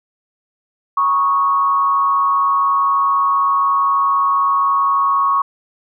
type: tone with frequency modulation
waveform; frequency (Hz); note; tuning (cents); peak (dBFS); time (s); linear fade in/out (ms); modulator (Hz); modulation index
sine; 1106; C#6; -4; -12; 0.97-5.42; 5; 147; 0.49
effects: none